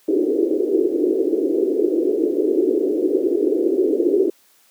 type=band-pass noise; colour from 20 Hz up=white; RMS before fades=-18 dBFS; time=0.08-4.3 s; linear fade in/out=5 ms; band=310 to 420 Hz; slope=48 dB/octave; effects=white hiss -56 dBFS RMS until 4.7 s + high-pass 200 Hz 12 dB/octave